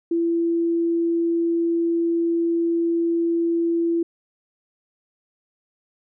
sine tone, 336.4 Hz, E4, 35 cents sharp, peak -18 dBFS, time 0.11-4.03 s, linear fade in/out 5 ms, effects none

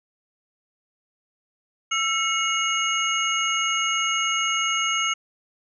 sine tone cluster, 1335 / 2191 / 2873 / 6460 Hz, E6 / C#7 / F7 / G#8, +22 / -21 / +48 / -49 cents, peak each -26 / -27 / -25 / -29 dBFS, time 1.91-5.14 s, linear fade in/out 10 ms, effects none

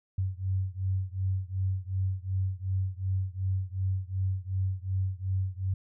sine beating tone pair, 93.6 / 96.3 Hz, F#2 / G2, +20 / -30 cents, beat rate 2.7 Hz, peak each -30 / -31 dBFS, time 0.18-5.74 s, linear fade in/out 5 ms, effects none

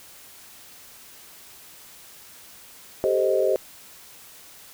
sine chord, A half-diminished seventh, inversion third, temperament equal with one note detuned, 392 / 436 / 523.3 / 622.3 Hz, G4 / A4 / C5 / Eb5, 0 / -16 / 0 / 0 cents, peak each -23 / -28 / -23 / -24 dBFS, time 3.04-3.56 s, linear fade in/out 0 ms, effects white hiss -47 dBFS RMS until 4.73 s

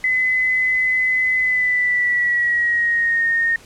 sine tone with pitch glide, 2023 to 1844.4 Hz, B6 to A#6, +41 to -19 cents, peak -15 dBFS, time 0.04-3.56 s, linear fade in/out 2 ms, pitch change -160 cents, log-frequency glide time 1.4-3.26 s, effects pink hiss -45 dBFS RMS until 3.65 s + low-pass 10000 Hz 12 dB/octave

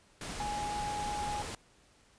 sine tone in noise, 831 Hz, G#5, 1 cent sharp, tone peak -34 dBFS, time 0.4-1.42 s, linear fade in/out 2 ms, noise pink, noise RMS -40 dBFS, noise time 0.21-1.55 s, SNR +3 dB, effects pink hiss -64 dBFS RMS until 2.18 s + resampled to 22050 Hz

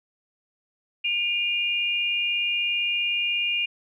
sine tone pair together, 2432 / 2815 Hz, D#7 / F7, -40 / +13 cents, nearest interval minor third, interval 253 cents, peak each -25 dBFS, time 1.04-3.66 s, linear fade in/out 10 ms, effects none

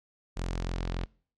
sawtooth tone with low-pass filter sweep, 43.65 Hz, F1, in tune, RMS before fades -33 dBFS, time 0.36-1.06 s, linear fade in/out 20 ms, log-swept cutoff 7600 to 4000 Hz, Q 1.3, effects noise-tail reverb RT60 0.5 s tail -26 dB re dry

